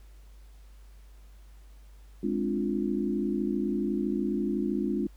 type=chord; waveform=sine; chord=D half-diminished seventh; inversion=second; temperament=equal; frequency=207.7 / 261.6 / 293.7 / 349.2 Hz; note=Ab3 / C4 / D4 / F4; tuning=0 / 0 / 0 / 0 cents; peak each=-30 / -33 / -32 / -32 dBFS; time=2.23-5.07 s; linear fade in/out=5 ms; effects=added 50 Hz sine -48 dBFS peak until 5.16 s + pink hiss -64 dBFS RMS until 5.16 s